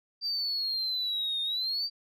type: exponential two-way sweep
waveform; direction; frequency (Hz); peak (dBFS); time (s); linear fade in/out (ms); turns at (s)
sine; down then up; 4699 to 3657 to 4699; -27; 0.21-1.9; 50; 1.42
effects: tanh soft clip ceiling -25 dBFS